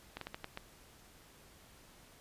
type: slowing click train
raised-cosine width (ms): 0.3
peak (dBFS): -25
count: 6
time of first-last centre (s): 0.17-0.574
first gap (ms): 43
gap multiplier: 1.32
effects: pink hiss -60 dBFS RMS until 2.2 s + resampled to 32000 Hz